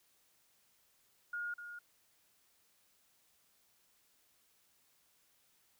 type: tone with echo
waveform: sine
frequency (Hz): 1428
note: F6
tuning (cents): +38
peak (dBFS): -37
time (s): 1.33-1.54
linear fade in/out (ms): 5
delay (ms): 250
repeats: 1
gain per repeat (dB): -8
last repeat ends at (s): 1.79
effects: white hiss -72 dBFS RMS until 5.79 s